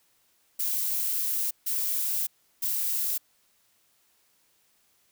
violet noise bursts at uneven times, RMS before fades -28 dBFS, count 3, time 0.59-1.51 / 1.66-2.27 / 2.62-3.18 s, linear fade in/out 10 ms, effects white hiss -67 dBFS RMS until 5.11 s

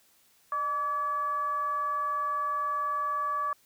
sine tone with frequency modulation, 1151 Hz, D6, 35 cents flat, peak -27 dBFS, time 0.52-3.53 s, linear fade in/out 2 ms, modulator 543 Hz, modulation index 0.34, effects white hiss -64 dBFS RMS until 3.65 s

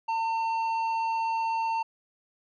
triangle tone with tanh clipping, 904 Hz, A5, 47 cents sharp, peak -27 dBFS, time 0.08-1.83 s, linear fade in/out 10 ms, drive 12 dB, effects none

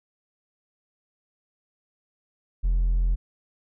sine tone with hard clipping, 42.8 Hz, F1, 34 cents flat, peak -20 dBFS, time 2.63-3.16 s, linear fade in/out 20 ms, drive 2 dB, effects none

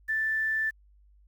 sine tone with quantisation, 1763 Hz, A6, 3 cents sharp, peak -25 dBFS, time 0.08-0.71 s, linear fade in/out 20 ms, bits 9, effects added 50 Hz sine -56 dBFS peak until 1.27 s

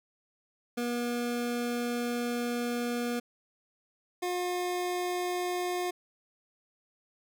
25% pulse tone pair in turn, 240.2 / 358 Hz, B3 / F4, -48 / +43 cents, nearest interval perfect fifth, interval 691 cents, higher second, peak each -26 dBFS, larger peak neither, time 0.77-3.2 / 4.22-5.91 s, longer first, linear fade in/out 10 ms, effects none

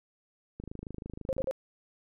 click train, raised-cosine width 3 ms, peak -27 dBFS, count 23, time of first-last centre 0.6-1.443 s, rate 26.1 Hz
sine tone bursts, 530 Hz, C5, 22 cents sharp, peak -28 dBFS, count 3, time 1.29-1.511 s, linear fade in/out 0 ms, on 39 ms, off 52 ms
effects none

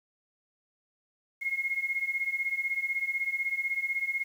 sine beating tone pair, 2144 / 2160 Hz, C7 / C#7, +42 / -45 cents, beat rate 16 Hz, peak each -33 / -30 dBFS, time 1.41-4.24 s, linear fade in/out 20 ms, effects 9-bit

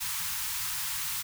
white band-stop noise, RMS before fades -33 dBFS, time 0-1.23 s, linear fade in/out 20 ms, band 170 to 840 Hz, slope 96 dB/octave, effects none

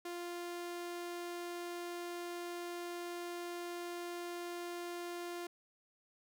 sawtooth tone, 348.6 Hz, F4, 3 cents flat, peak -37 dBFS, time 0.05-5.47 s, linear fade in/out 5 ms, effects none

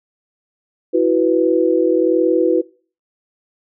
sine chord, E suspended second, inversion none, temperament just, 329.6 / 370.8 / 494.4 Hz, E4 / F#4 / B4, 0 / +4 / +2 cents, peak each -16 dBFS, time 0.93-2.62 s, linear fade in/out 20 ms, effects noise-tail reverb RT60 0.4 s tail -23 dB re dry

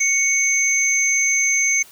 sine tone pair together, 2217 / 6271 Hz, C#7 / G8, 0 / 0 cents, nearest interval octave + tritone, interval 1800 cents, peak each -18 dBFS, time 0-1.83 s, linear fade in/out 10 ms, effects white hiss -46 dBFS RMS until 1.91 s

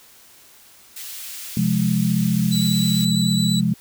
white high-pass noise, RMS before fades -34 dBFS, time 0.96-3.05 s, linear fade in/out 5 ms, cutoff 2100 Hz, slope 12 dB/octave
sine chord, F minor, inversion second, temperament just, 130.96 / 174.61 / 209.5 Hz, C3 / F3 / Ab3, +2 / 0 / +15 cents, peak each -23 / -20 / -20 dBFS, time 1.57-3.74 s, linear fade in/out 2 ms
35% pulse tone with vibrato, 3951 Hz, B7, in tune, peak -22 dBFS, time 2.51-3.61 s, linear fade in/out 20 ms, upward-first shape sine, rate 9.2 Hz, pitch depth 11 cents each way
effects white hiss -49 dBFS RMS until 3.8 s

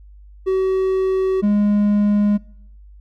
triangle tone pair in turn, 379 / 206.4 Hz, F#4 / G#3, +42 / -10 cents, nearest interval major seventh, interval 1052 cents, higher first, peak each -13 / -11 dBFS, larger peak second, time 0.46-1.42 / 1.42-2.38 s, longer neither, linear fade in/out 20 ms, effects noise-tail reverb RT60 0.8 s tail -25 dB re dry + added 50 Hz sine -40 dBFS peak until 3 s

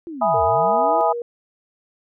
sine linear two-way sweep, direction down then up, 350.3 to 71.7 to 350.3 Hz, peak -29 dBFS, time 0.07-1.01 s, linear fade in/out 0 ms, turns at 0.43 s
sine chord, E major seventh, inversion none, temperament equal, 659.3 / 830.6 / 987.8 / 1244.5 Hz, E5 / G#5 / B5 / D#6, 0 / 0 / 0 / 0 cents, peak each -19 / -19 / -24 / -24 dBFS, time 0.21-1.13 s, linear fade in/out 10 ms
sine tone with pitch glide, 460.3 to 475.2 Hz, A#4 to A#4, -22 to +33 cents, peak -24 dBFS, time 0.34-1.22 s, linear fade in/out 2 ms, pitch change +55 cents, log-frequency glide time 0.58-0.88 s
effects none

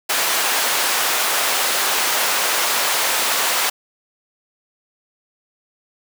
pink high-pass noise, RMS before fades -19 dBFS, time 0.09-3.7 s, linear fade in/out 10 ms, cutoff 740 Hz, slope 12 dB/octave, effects none

